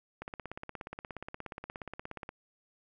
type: click train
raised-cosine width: 0.5 ms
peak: -25 dBFS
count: 36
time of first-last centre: 0.22-2.291 s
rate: 16.9 Hz
effects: none